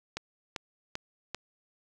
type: click train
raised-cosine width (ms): 0.2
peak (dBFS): -17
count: 4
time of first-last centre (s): 0.17-1.346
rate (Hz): 2.55
effects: none